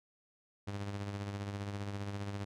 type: tone with tremolo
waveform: sawtooth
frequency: 100.7 Hz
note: G2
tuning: 47 cents sharp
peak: -32 dBFS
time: 0.67-2.45 s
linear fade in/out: 10 ms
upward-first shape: sine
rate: 15 Hz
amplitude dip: 45%
effects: low-pass 7000 Hz 12 dB/octave